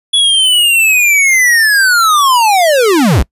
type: linear sweep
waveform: square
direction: down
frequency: 3405 to 39.05 Hz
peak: -7 dBFS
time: 0.13-3.23 s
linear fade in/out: 10 ms
effects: noise-tail reverb RT60 0.1 s tail -25 dB re dry + resampled to 32000 Hz